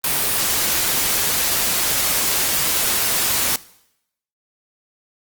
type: noise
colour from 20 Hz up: white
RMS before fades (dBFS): -19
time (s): 0.04-3.56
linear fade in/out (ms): 2
effects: noise-tail reverb RT60 0.8 s tail -20 dB re dry + Opus 32 kbps